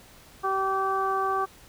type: harmonic tone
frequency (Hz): 385.9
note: G4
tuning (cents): -27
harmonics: 1 / 2 / 3 / 4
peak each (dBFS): -30 / -29 / -26 / -37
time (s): 0.43-1.46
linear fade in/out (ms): 20
effects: pink hiss -52 dBFS RMS until 1.68 s